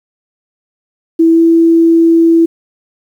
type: tone with pitch glide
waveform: sine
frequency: 328.4 to 331.3 Hz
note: E4 to E4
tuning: -6 to +9 cents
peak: -4 dBFS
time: 1.19-2.46 s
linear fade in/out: 10 ms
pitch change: +15 cents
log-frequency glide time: 1.32-1.4 s
effects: 7-bit